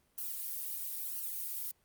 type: noise with flanger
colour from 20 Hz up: violet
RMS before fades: -39 dBFS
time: 0.18-1.71 s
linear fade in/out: 0 ms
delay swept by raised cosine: 0.67 to 3.07 ms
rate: 1 Hz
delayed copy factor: +0.9
effects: pink hiss -72 dBFS RMS until 1.84 s + Opus 32 kbps